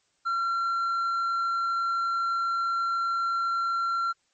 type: tone with tanh clipping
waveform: triangle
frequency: 1366 Hz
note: F6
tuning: 39 cents flat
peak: -25 dBFS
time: 0.25-4.13 s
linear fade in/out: 20 ms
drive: 8 dB
effects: white hiss -70 dBFS RMS until 4.33 s + MP3 32 kbps